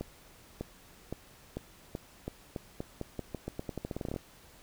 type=accelerating click train; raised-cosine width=2 ms; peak=-22 dBFS; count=24; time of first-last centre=0.01-4.162 s; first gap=600 ms; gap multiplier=0.86; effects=pink hiss -57 dBFS RMS until 4.62 s